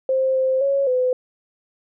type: tone with pitch steps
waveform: sine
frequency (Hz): 526 / 523 / 553 / 506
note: C5 / C5 / C#5 / B4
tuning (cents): +9 / -1 / -4 / +42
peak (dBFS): -16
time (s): 0.09-1.13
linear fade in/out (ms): 2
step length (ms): 260
effects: none